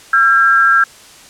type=tone pair together; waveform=sine; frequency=1357.2 / 1614 Hz; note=F6 / G#6; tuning=-50 / -50 cents; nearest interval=minor third; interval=300 cents; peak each=-10 dBFS; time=0.13-0.84 s; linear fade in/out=5 ms; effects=white hiss -40 dBFS RMS until 1.29 s + low-pass 9000 Hz 12 dB/octave